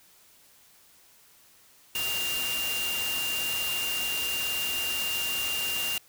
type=tone in noise; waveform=sine; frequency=2794 Hz; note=F7; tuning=in tune; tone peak=-29 dBFS; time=1.95-5.98 s; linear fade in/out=2 ms; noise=white; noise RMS=-33 dBFS; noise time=1.95-5.98 s; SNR=+1 dB; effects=white hiss -58 dBFS RMS until 6.08 s